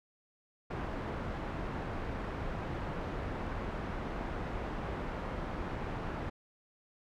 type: low-pass noise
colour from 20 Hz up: pink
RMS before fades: -38 dBFS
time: 0.7-6.3 s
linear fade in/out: 10 ms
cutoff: 1500 Hz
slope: 12 dB/octave
effects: none